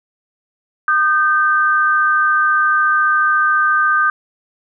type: tone pair together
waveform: sine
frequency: 1221 / 1555.2 Hz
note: D#6 / G6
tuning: -33 / -14 cents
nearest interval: major third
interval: 419 cents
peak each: -14 dBFS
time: 0.88-4.1 s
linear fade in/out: 2 ms
effects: none